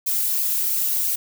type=noise with flanger; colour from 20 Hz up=violet; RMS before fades=-22 dBFS; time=0.06-1.16 s; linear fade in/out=10 ms; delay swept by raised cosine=0.54 to 3.34 ms; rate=2.9 Hz; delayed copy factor=-0.6; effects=none